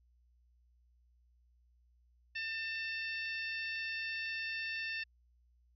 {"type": "harmonic tone with a mistuned harmonic", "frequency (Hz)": 898, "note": "A5", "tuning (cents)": 35, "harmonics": [2, 3, 4, 5, 6], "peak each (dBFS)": [-40, -40, -50, -49, -51], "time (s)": [2.35, 5.04], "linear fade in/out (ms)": 10, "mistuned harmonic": 3, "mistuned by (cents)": -18, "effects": ["added 60 Hz sine -66 dBFS peak until 5.75 s"]}